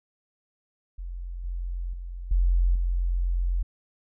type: tone with level steps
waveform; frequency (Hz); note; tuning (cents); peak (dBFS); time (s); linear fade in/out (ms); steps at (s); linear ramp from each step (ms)
sine; 44; F1; +14; -32 / -28 / -33 / -18 / -22; 0.98-3.63; 10; 1.44 / 1.93 / 2.31 / 2.75; 5
effects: none